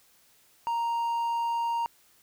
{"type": "tone", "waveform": "triangle", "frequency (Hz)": 932.3, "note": "A#5", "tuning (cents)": 0, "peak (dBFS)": -24, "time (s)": [0.67, 1.86], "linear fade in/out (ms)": 0, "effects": ["white hiss -62 dBFS RMS until 2.22 s"]}